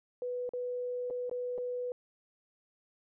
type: tone with dropouts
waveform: sine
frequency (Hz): 493.9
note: B4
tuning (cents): 0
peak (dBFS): -33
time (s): 0.22-1.92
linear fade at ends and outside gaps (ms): 1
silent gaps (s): 0.492-0.535 / 1.101-1.107 / 1.296-1.313 / 1.579-1.583
effects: none